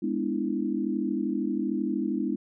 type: chord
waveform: sine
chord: E dominant seventh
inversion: first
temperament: just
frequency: 206 / 247.2 / 296.7 / 329.6 Hz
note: G#3 / B3 / D4 / E4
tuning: -14 / +2 / +18 / 0 cents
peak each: -31 dBFS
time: 0.02-2.36 s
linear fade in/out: 10 ms
effects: none